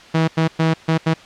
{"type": "tone bursts at uneven times", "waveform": "sawtooth", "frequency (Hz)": 161.4, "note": "E3", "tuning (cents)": -36, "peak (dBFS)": -10, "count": 5, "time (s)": [[0.14, 0.28], [0.37, 0.48], [0.59, 0.74], [0.88, 0.98], [1.06, 1.14]], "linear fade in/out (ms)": 10, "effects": ["white hiss -42 dBFS RMS until 1.25 s", "low-pass 4000 Hz 12 dB/octave"]}